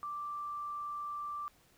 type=tone; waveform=sine; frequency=1174.7 Hz; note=D6; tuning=in tune; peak=-37 dBFS; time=0.03-1.48 s; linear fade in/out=0 ms; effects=pink hiss -66 dBFS RMS until 1.77 s